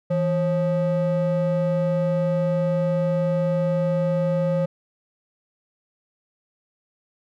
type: ring-modulated tone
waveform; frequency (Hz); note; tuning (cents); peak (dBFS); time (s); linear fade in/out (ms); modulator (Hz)
triangle; 351.6; F4; +12; -14; 0.1-4.66; 10; 187
effects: none